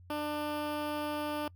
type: tone with notch filter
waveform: 15% pulse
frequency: 297.9 Hz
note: D4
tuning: 25 cents sharp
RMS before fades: -35 dBFS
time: 0.1-1.48 s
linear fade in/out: 2 ms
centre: 7100 Hz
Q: 0.8
effects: noise-tail reverb RT60 0.1 s tail -26 dB re dry + added 89 Hz sine -52 dBFS peak until 1.55 s